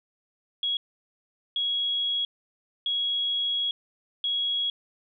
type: tone bursts at uneven times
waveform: sine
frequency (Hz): 3322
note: G#7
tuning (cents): 0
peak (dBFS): -24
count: 4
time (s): 0.63-0.77 / 1.56-2.25 / 2.86-3.71 / 4.24-4.7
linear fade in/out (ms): 2
effects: none